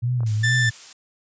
sine tone with vibrato, 115.5 Hz, A#2, 16 cents flat, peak -19 dBFS, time 0.02-0.71 s, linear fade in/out 20 ms, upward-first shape sine, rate 2.3 Hz, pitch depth 140 cents each way
clicks, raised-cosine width 1 ms, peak -26 dBFS, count 2, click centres 0.206 / 0.233 s
blue noise, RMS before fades -37 dBFS, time 0.26-0.93 s, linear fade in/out 5 ms
40% pulse tone, 1770 Hz, A6, 10 cents sharp, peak -18 dBFS, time 0.43-0.7 s, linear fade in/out 10 ms
effects resampled to 16000 Hz

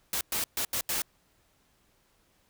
white noise bursts at uneven times, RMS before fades -30 dBFS, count 5, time 0.13-0.21 / 0.32-0.44 / 0.57-0.65 / 0.73-0.81 / 0.89-1.02 s, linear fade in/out 2 ms, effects pink hiss -68 dBFS RMS until 2.49 s

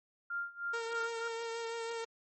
sine tone with tremolo, 1396.9 Hz, F6, in tune, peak -33 dBFS, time 0.3-1.28 s, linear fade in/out 5 ms, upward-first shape sine, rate 3.2 Hz, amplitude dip 90%
sawtooth tone with vibrato, 460 Hz, A#4, 23 cents flat, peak -33 dBFS, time 0.73-2.05 s, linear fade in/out 10 ms, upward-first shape triangle, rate 6.1 Hz, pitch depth 24 cents each way
effects MP3 32 kbps

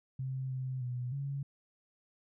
sine tone with pitch steps, 131.6 / 129.9 / 123.9 / 139.2 Hz, C3 / C3 / B2 / C#3, +10 / -12 / +6 / +8 cents, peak -34 dBFS, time 0.19-1.43 s, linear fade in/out 5 ms, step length 310 ms, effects none

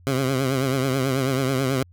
15% pulse tone with vibrato, 132.8 Hz, C3, 26 cents sharp, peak -14 dBFS, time 0.07-1.83 s, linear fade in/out 0 ms, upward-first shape triangle, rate 9.2 Hz, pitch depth 90 cents each way, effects added 88 Hz sine -48 dBFS peak until 1.92 s

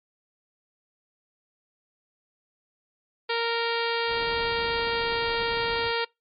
harmonic tone, 464.3 Hz, A#4, 7 cents flat, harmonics 1 / 2 / 3 / 4 / 5 / 6 / 7 / 8 / 9 / 10, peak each -28 / -31 / -33 / -34 / -35 / -36 / -36 / -37 / -38 / -38 dBFS, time 3.29-6.05 s, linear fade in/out 10 ms
pink low-pass noise, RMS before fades -41 dBFS, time 4.07-5.93 s, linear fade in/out 50 ms, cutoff 1100 Hz, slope 12 dB/octave
effects noise-tail reverb RT60 0.2 s tail -25 dB re dry + MP3 48 kbps

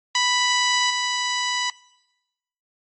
10% pulse tone with level steps, 987.8 Hz, B5, in tune, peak -9 / -13 dBFS, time 0.15-1.7 s, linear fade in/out 2 ms, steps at 0.9 s, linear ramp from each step 5 ms, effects noise-tail reverb RT60 1.0 s tail -22 dB re dry + MP3 32 kbps

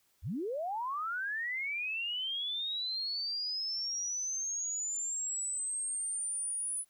sine linear sweep, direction up, 54.1 to 10000 Hz, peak -33 dBFS, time 0.22-6.85 s, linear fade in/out 50 ms, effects white hiss -72 dBFS RMS until 6.89 s

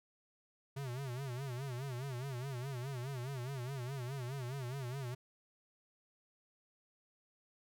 square tone with vibrato, 130 Hz, C3, 11 cents flat, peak -40 dBFS, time 0.76-5.15 s, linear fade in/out 10 ms, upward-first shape sine, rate 4.8 Hz, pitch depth 140 cents each way, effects none

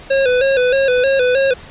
square tone with vibrato, 520 Hz, C5, 11 cents flat, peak -12 dBFS, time 0.1-1.54 s, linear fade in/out 10 ms, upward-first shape square, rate 3.2 Hz, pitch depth 74 cents each way, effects pink hiss -37 dBFS RMS until 1.7 s + resampled to 8000 Hz

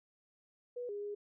sine tone with pitch steps, 488.7 / 409.2 / 411.6 Hz, B4 / G#4 / G#4, -18 / -26 / -16 cents, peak -38 dBFS, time 0.76-1.15 s, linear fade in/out 10 ms, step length 130 ms, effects none

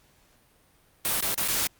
white noise with dropouts, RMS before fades -26 dBFS, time 1.05-1.67 s, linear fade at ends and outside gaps 0 ms, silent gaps 1.206-1.225 / 1.344-1.378 / 1.477-1.484 s, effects pink hiss -62 dBFS RMS until 1.79 s + Opus 48 kbps

